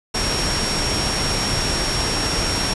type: tone in noise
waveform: sine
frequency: 5560 Hz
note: F8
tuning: 9 cents flat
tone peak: -24 dBFS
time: 0.14-2.74 s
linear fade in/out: 10 ms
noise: pink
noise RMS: -22 dBFS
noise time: 0.14-2.74 s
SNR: -5 dB
effects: resampled to 24000 Hz